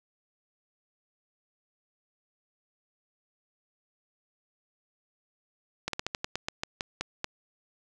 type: slowing click train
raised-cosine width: 0.2 ms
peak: -13 dBFS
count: 12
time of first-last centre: 5.88-7.244 s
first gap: 53 ms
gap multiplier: 1.16
effects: none